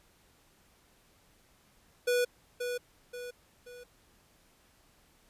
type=tone with echo; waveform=square; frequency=489.8 Hz; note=B4; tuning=14 cents flat; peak=-26 dBFS; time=2.07-2.25 s; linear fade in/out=10 ms; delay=530 ms; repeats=3; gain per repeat=-7 dB; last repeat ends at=3.84 s; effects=pink hiss -65 dBFS RMS until 5.29 s + resampled to 32000 Hz